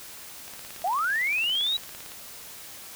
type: click train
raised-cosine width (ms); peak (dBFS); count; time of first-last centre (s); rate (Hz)
0.2; -25; 30; 0.48-2.118; 17.7
type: linear sweep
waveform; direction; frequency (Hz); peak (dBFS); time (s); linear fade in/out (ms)
sine; up; 668 to 3922; -23; 0.84-1.77; 5
effects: white hiss -43 dBFS RMS until 2.95 s